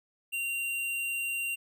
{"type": "tone", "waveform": "square", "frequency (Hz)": 2766, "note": "F7", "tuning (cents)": -17, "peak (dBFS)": -31, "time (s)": [0.32, 1.56], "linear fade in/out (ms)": 20, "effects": []}